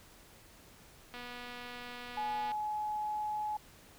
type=click train; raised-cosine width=0.3 ms; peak=-30 dBFS; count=337; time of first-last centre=1.14-2.517 s; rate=244 Hz
type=tone; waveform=sine; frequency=847 Hz; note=G#5; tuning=34 cents sharp; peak=-33 dBFS; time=2.17-3.57 s; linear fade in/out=5 ms
effects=pink hiss -58 dBFS RMS until 3.98 s